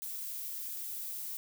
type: noise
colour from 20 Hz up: violet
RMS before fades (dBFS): -40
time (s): 0.02-1.37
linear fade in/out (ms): 0
effects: none